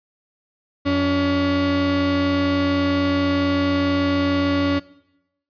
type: tone pair together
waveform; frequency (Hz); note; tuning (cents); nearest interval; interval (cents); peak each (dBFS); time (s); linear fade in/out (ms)
35% pulse; 89.08 / 282.8; F2 / C#4; +35 / +35; octave + minor sixth; 2000; -24 / -16; 0.85-4.8; 20
effects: noise-tail reverb RT60 0.9 s tail -21 dB re dry + resampled to 11025 Hz